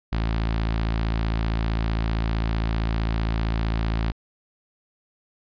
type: tone with notch filter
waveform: sawtooth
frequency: 55.4 Hz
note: A1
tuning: 13 cents sharp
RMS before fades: -24 dBFS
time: 0.12-4.12 s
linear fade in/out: 10 ms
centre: 470 Hz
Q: 1.9
effects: resampled to 11025 Hz